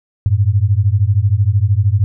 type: beating tone pair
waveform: sine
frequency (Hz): 94.9 / 107.9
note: F#2 / A2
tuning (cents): +44 / -33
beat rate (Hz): 13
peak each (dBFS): -13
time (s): 0.26-2.04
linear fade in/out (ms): 0
effects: none